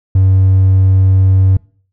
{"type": "tone", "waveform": "triangle", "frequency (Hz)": 95.2, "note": "F#2", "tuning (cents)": 50, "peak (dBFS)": -3, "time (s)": [0.15, 1.57], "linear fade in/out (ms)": 5, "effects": ["noise-tail reverb RT60 0.5 s tail -26 dB re dry", "tanh soft clip ceiling 0 dBFS"]}